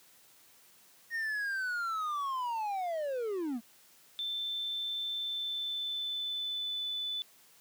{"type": "linear sweep", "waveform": "triangle", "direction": "down", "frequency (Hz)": [1867, 215], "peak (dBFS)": -30, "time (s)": [1.1, 3.61], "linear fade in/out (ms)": 50}
{"type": "tone with pitch glide", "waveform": "sine", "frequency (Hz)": [3544, 3495], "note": ["A7", "A7"], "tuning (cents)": [12, -12], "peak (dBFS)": -33, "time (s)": [4.19, 7.22], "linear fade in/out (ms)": 0, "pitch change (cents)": -24, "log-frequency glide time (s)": [5.14, 6.85]}
{"effects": ["white hiss -61 dBFS RMS until 7.6 s", "high-pass 100 Hz 12 dB/octave"]}